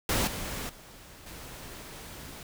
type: noise with level steps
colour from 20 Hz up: pink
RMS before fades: -27 / -36 / -50 / -44 dBFS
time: 0.09-2.43 s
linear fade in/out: 2 ms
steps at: 0.27 / 0.69 / 1.26 s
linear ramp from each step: 5 ms
effects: none